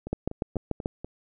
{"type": "two click trains", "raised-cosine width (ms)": 2, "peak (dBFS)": [-22, -13], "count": [5, 6], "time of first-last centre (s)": [[0.07, 1.046], [0.13, 0.859]], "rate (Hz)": [4.1, 6.86], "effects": []}